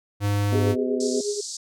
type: tone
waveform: square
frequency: 102 Hz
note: G#2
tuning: 31 cents flat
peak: -21 dBFS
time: 0.2-0.76 s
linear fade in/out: 50 ms
type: harmonic tone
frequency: 126.2 Hz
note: B2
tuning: 38 cents sharp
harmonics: 2 / 3 / 4 / 5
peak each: -26 / -29 / -32 / -35 dBFS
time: 0.52-1.21 s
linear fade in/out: 5 ms
type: tone with tremolo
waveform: sine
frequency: 412.2 Hz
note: G#4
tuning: 13 cents flat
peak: -21 dBFS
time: 0.54-1.41 s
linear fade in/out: 10 ms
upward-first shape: triangle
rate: 8.3 Hz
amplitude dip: 80%
type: band-pass noise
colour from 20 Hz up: white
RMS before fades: -34 dBFS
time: 1-1.57 s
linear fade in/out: 5 ms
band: 4300 to 8000 Hz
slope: 48 dB/octave
effects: none